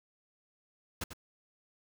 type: noise with echo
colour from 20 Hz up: pink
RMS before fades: -36 dBFS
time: 1.01-1.04 s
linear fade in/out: 5 ms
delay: 94 ms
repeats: 1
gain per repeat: -9 dB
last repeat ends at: 1.134 s
effects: none